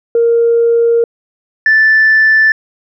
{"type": "tone pair in turn", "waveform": "sine", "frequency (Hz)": [466, 1759.4], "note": ["A#4", "A6"], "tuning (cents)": [-1, -1], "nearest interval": "octave + major seventh", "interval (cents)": 2300, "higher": "second", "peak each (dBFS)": [-6, -4], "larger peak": "second", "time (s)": [[0.15, 1.04], [1.66, 2.52]], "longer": "first", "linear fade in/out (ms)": 2, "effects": ["tanh soft clip ceiling -2 dBFS"]}